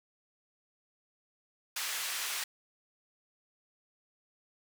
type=band-pass noise; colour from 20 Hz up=pink; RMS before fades=-36 dBFS; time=1.76-2.44 s; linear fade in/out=5 ms; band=1600 to 16000 Hz; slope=12 dB/octave; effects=none